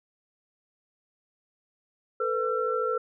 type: tone cluster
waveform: sine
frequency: 446.6 / 499.8 / 1348 Hz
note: A4 / B4 / E6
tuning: +26 / +21 / +38 cents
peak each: -29 dBFS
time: 2.2-2.98 s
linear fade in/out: 5 ms
effects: none